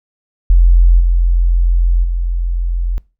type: tone with level steps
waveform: sine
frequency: 43.32 Hz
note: F1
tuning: 13 cents flat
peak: -4 / -8 / -13 dBFS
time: 0.5-2.98 s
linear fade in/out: 0 ms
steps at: 0.99 / 2.03 s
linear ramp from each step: 20 ms
effects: noise-tail reverb RT60 0.3 s tail -23 dB re dry